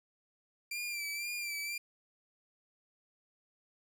sawtooth tone with vibrato, 2360 Hz, D7, 8 cents sharp, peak -33 dBFS, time 0.71-1.78 s, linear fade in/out 5 ms, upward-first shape sine, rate 2 Hz, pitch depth 47 cents each way, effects none

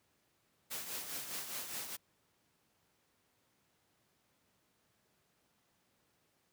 white noise with tremolo, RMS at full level -40 dBFS, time 0.7-1.97 s, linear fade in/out 20 ms, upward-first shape triangle, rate 4.9 Hz, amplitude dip 60%, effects pink hiss -75 dBFS RMS until 6.52 s + high-pass 100 Hz 12 dB/octave

